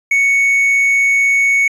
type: tone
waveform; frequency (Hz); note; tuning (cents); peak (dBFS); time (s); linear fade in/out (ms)
triangle; 2221; C#7; +3; -8; 0.11-1.68; 5
effects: resampled to 24000 Hz